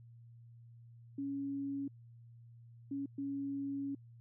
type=tone bursts at uneven times; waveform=sine; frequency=278.2 Hz; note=C#4; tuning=6 cents sharp; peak=-36 dBFS; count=3; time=1.18-1.88 / 2.91-3.06 / 3.18-3.95 s; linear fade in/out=5 ms; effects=added 117 Hz sine -54 dBFS peak until 4.2 s